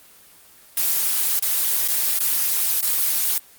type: noise with dropouts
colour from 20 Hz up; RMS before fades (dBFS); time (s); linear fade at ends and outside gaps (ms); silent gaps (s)
blue; -20; 0.77-3.38; 2; 1.393-1.424 / 1.878-1.884 / 2.189-2.204 / 2.809-2.826
effects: white hiss -49 dBFS RMS until 3.58 s + Opus 24 kbps